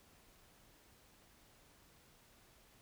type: silence
effects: pink hiss -66 dBFS RMS until 2.81 s